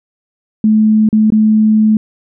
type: tone with dropouts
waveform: sine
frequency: 216.2 Hz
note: A3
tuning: 30 cents flat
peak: -6 dBFS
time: 0.64-1.97 s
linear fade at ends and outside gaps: 2 ms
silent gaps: 1.089-1.128 / 1.303-1.322 s
effects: none